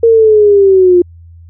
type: linear sweep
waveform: sine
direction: down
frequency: 463.6 to 349.2 Hz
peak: -3 dBFS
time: 0.03-1.02 s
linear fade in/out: 5 ms
effects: added 84 Hz sine -33 dBFS peak until 1.49 s